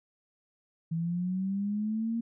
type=linear sweep; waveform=sine; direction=up; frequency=161.9 to 233.1 Hz; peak=-28 dBFS; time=0.91-2.21 s; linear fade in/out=10 ms; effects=none